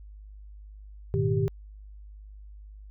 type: tone cluster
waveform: sine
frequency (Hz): 103.7 / 120.4 / 154.3 / 392.1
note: G#2 / B2 / D#3 / G4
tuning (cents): -2 / -44 / -14 / 0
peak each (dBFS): -28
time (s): 1.14-1.48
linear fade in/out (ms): 0
effects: added 51 Hz sine -43 dBFS peak until 2.9 s